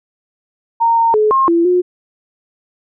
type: tone with pitch steps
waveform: sine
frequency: 923 / 918 / 427.4 / 1069 / 337.9 / 359.8 Hz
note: A#5 / A#5 / G#4 / C6 / E4 / F#4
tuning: -17 / -27 / +50 / +37 / +43 / -48 cents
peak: -9 dBFS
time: 0.8-1.82 s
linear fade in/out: 20 ms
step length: 170 ms
effects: none